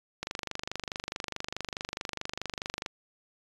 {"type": "click train", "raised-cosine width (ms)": 0.2, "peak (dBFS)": -16, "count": 66, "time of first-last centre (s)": [0.23, 2.862], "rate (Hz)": 24.7, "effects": ["resampled to 24000 Hz"]}